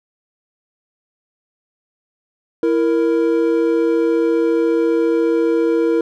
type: tone pair together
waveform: triangle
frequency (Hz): 331.8 / 466.3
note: E4 / A#4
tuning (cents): +11 / +1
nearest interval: tritone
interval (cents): 590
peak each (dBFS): -14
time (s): 2.63-6.01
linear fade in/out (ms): 2
effects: none